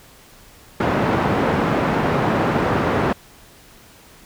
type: band-pass noise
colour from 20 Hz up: pink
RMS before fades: -19 dBFS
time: 0.8-3.13 s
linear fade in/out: 5 ms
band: 130 to 1400 Hz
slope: 12 dB/octave
effects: pink hiss -47 dBFS RMS until 4.25 s